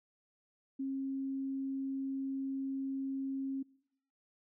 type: tone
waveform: sine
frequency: 270 Hz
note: C#4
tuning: 45 cents flat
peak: -34 dBFS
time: 0.79-3.63 s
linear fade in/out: 10 ms
effects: noise-tail reverb RT60 0.8 s tail -25 dB re dry